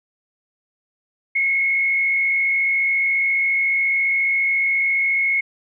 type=tone with frequency modulation; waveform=sine; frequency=2179 Hz; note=C#7; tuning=30 cents flat; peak=-16 dBFS; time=1.35-5.41 s; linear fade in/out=10 ms; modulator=54.4 Hz; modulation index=0.7; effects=none